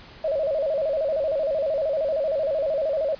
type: tone with vibrato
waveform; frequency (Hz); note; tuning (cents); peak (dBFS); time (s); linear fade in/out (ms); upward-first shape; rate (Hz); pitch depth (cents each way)
sine; 592; D5; +14; -21; 0.24-3.15; 5; square; 13; 120
effects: pink hiss -46 dBFS RMS until 3.19 s + resampled to 11025 Hz